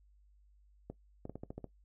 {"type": "clicks", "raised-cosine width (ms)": 2, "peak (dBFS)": -29, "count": 8, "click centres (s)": [0.9, 1.254, 1.296, 1.356, 1.435, 1.505, 1.58, 1.643], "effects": ["noise-tail reverb RT60 0.1 s tail -17 dB re dry", "added 50 Hz sine -62 dBFS peak until 1.84 s"]}